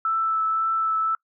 sine tone with vibrato, 1318.5 Hz, E6, in tune, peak -20 dBFS, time 0.05-1.15 s, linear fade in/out 2 ms, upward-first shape triangle, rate 1.9 Hz, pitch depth 13 cents each way, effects noise-tail reverb RT60 0.1 s tail -25 dB re dry

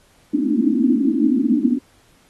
white band-pass noise, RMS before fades -17 dBFS, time 0.33-1.79 s, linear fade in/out 10 ms, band 220 to 320 Hz, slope 96 dB/octave, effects pink hiss -56 dBFS RMS until 2.29 s + AAC 32 kbps

